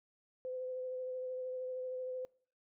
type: tone with vibrato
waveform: sine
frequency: 510 Hz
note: C5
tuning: 44 cents flat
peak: -38 dBFS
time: 0.45-2.25 s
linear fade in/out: 0 ms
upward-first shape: sine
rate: 13 Hz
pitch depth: 16 cents each way
effects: noise-tail reverb RT60 0.5 s tail -24 dB re dry